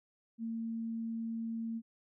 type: tone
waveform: sine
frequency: 227.3 Hz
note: A#3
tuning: 43 cents flat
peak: -35 dBFS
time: 0.38-1.82 s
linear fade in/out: 50 ms
effects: none